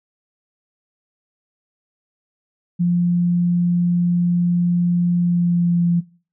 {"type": "tone with pitch glide", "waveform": "sine", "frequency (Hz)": [174.8, 172.29], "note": ["F3", "F3"], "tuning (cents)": [2, -23], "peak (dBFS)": -14, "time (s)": [2.79, 6.01], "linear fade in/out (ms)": 20, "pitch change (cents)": -25, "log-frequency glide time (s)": [5.18, 5.9], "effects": ["noise-tail reverb RT60 0.4 s tail -21 dB re dry"]}